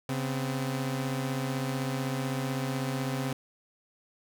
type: tone pair together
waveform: sawtooth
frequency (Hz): 135.6 / 255.3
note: C#3 / C4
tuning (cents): -38 / -42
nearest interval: major seventh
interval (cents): 1096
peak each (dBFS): -27 / -30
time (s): 0.09-3.33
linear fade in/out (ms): 2
effects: none